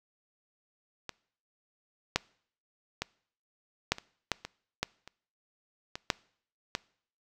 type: clicks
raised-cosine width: 0.2 ms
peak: -19 / -7 / -14 / -7 / -24 / -9 / -20 / -11 / -28 / -19 / -7 / -12 dBFS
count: 12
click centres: 1.093 / 2.16 / 3.02 / 3.92 / 3.984 / 4.317 / 4.45 / 4.83 / 5.076 / 5.955 / 6.102 / 6.751 s
effects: noise-tail reverb RT60 0.6 s tail -24 dB re dry